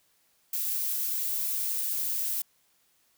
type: noise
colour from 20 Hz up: violet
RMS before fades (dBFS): -30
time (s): 0.53-2.42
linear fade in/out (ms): 5
effects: white hiss -68 dBFS RMS until 3.17 s